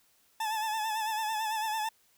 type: tone with vibrato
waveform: 40% pulse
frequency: 871 Hz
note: A5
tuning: 18 cents flat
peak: -29 dBFS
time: 0.4-1.89 s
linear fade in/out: 5 ms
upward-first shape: sine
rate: 9 Hz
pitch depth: 51 cents each way
effects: white hiss -67 dBFS RMS until 2.17 s